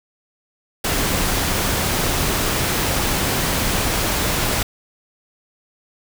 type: noise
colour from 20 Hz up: pink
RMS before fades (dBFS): -20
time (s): 0.84-4.63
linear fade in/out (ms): 5
effects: none